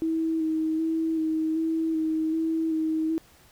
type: tone with vibrato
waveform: sine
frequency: 320.1 Hz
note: D#4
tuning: 49 cents sharp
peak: -23 dBFS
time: 0.02-3.18 s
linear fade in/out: 0 ms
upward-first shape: square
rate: 1.3 Hz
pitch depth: 18 cents each way
effects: pink hiss -56 dBFS RMS until 3.51 s